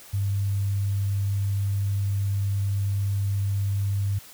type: tone with sample-and-hold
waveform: sine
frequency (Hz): 99.5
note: G2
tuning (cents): +26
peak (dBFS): -22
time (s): 0.13-4.19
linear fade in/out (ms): 10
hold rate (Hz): 11025
effects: white hiss -47 dBFS RMS until 4.33 s